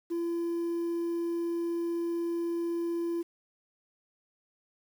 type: tone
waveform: sine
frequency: 339.5 Hz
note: F4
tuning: 49 cents flat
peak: -26 dBFS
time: 0.1-3.23 s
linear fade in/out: 20 ms
effects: tanh soft clip ceiling -28 dBFS + 9-bit